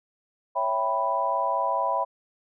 sine chord, C# half-diminished seventh, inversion none, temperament equal, 554.4 / 659.3 / 784 / 987.8 Hz, C#5 / E5 / G5 / B5, 0 / 0 / 0 / 0 cents, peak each -31 / -29 / -30 / -25 dBFS, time 0.55-2.05 s, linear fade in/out 20 ms, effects none

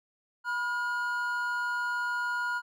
triangle tone pair together, 980 / 1426.5 Hz, B5 / F6, -14 / +36 cents, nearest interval tritone, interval 650 cents, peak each -32 / -28 dBFS, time 0.44-2.62 s, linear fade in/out 50 ms, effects none

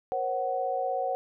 sine tone cluster, 481.6 / 538 / 746 Hz, B4 / C5 / F#5, -44 / +48 / +14 cents, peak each -35 / -31 / -29 dBFS, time 0.12-1.15 s, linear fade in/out 0 ms, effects none

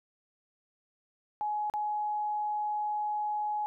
sine tone with dropouts, 841 Hz, G#5, 22 cents sharp, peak -29 dBFS, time 1.41-3.66 s, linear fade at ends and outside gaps 0 ms, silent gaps 1.699-1.738 s, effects none

